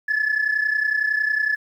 sine tone pair together, 1713 / 1743.9 Hz, A6 / A6, -47 / -16 cents, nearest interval unison, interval 31 cents, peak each -19 / -22 dBFS, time 0.08-1.56 s, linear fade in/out 10 ms, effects tanh soft clip ceiling -14 dBFS + 9-bit

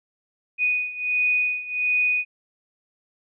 sine beating tone pair, 2481 / 2482.4 Hz, D#7 / D#7, -6 / -5 cents, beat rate 1.4 Hz, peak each -22 / -25 dBFS, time 0.58-2.25 s, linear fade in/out 50 ms, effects none

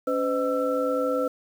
sine tone cluster, 280.4 / 509 / 620 / 1333 Hz, C#4 / C5 / D#5 / E6, +20 / -48 / -6 / +19 cents, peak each -29 / -24 / -32 / -31 dBFS, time 0.07-1.28 s, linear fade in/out 5 ms, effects 8-bit

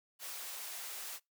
white high-pass noise, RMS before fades -44 dBFS, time 0.19-1.2 s, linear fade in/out 50 ms, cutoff 550 Hz, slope 12 dB/octave, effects noise-tail reverb RT60 0.2 s tail -25 dB re dry

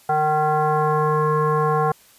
sine tone with frequency modulation, 152.8 Hz, D#3, 31 cents flat, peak -16 dBFS, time 0.09-1.92 s, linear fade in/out 5 ms, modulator 306 Hz, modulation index 3.5, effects white hiss -52 dBFS RMS until 2.18 s + resampled to 32000 Hz

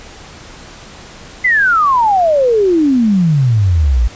sine exponential sweep, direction down, 2067 to 53.8 Hz, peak -8 dBFS, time 1.44-4.08 s, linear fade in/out 10 ms, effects pink hiss -35 dBFS RMS until 4.15 s + resampled to 16000 Hz

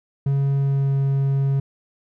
triangle tone with pitch glide, 138.59 to 137.32 Hz, C#3 to C#3, 0 to -16 cents, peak -15 dBFS, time 0.26-1.6 s, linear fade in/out 5 ms, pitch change -16 cents, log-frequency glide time 0.56-0.97 s, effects none

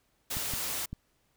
white noise, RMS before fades -34 dBFS, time 0.3-0.86 s, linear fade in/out 10 ms
clicks, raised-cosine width 5 ms, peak -25 dBFS, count 3, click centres 0.369 / 0.537 / 0.93 s
effects pink hiss -72 dBFS RMS until 1.36 s

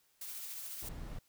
blue noise with tremolo, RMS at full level -43 dBFS, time 0.21-0.89 s, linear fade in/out 5 ms, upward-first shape triangle, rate 14 Hz, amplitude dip 30%
brown noise, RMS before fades -44 dBFS, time 0.82-1.19 s, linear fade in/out 5 ms
effects white hiss -72 dBFS RMS until 1.28 s

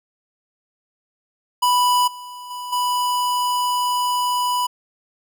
square tone with level steps, 987.8 Hz, B5, in tune, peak -15 / -34 / -29 / -19 dBFS, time 1.62-4.67 s, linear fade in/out 10 ms, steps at 2.07 / 2.5 / 2.72 s, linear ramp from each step 10 ms, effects none

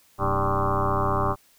sine tone with frequency modulation, 587.3 Hz, D5, in tune, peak -20 dBFS, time 0.18-1.36 s, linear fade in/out 50 ms, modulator 95 Hz, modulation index 7, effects white hiss -59 dBFS RMS until 1.58 s

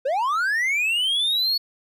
triangle linear sweep, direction up, 493.9 to 4430 Hz, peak -18 dBFS, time 0.05-1.58 s, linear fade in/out 10 ms, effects none

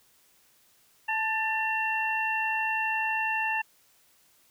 sine tone cluster, 876 / 1774 / 2726 Hz, A5 / A6 / F7, -8 / +14 / -43 cents, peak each -30 dBFS, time 1.08-3.62 s, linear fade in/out 10 ms, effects white hiss -63 dBFS RMS until 4.5 s

